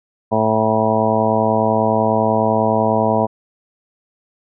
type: harmonic tone with a mistuned harmonic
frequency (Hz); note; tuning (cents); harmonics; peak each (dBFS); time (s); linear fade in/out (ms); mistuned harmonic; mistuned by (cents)
110; A2; 0; 1 / 2 / 3 / 4 / 5 / 6 / 7 / 8 / 9; -24 / -20 / -27 / -22 / -22 / -19 / -22 / -28 / -21; 0.31-3.27; 20; 9; -42
effects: none